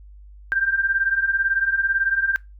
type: beating tone pair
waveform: sine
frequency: 1568 / 1586 Hz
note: G6 / G6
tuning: 0 / +20 cents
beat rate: 18 Hz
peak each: -23 / -20 dBFS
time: 0.52-2.36 s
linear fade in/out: 0 ms
effects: noise-tail reverb RT60 0.2 s tail -22 dB re dry + added 50 Hz sine -41 dBFS peak until 2.59 s